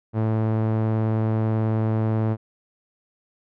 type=tone with low-pass filter; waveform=sawtooth; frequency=110.2 Hz; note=A2; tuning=3 cents sharp; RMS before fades=-22 dBFS; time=0.13-2.37 s; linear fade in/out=50 ms; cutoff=990 Hz; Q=0.6; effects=none